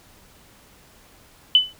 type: tone with exponential decay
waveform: sine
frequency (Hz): 3006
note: F#7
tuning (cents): +27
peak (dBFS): -7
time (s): 1.55-1.73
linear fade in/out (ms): 1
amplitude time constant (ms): 39
effects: pink hiss -52 dBFS RMS until 1.79 s